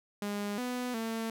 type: tone with pitch steps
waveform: sawtooth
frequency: 204.6 / 248.4 / 225.3 Hz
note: G#3 / B3 / A3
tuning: -26 / +10 / +41 cents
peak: -29 dBFS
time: 0.22-1.3 s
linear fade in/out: 2 ms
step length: 360 ms
effects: none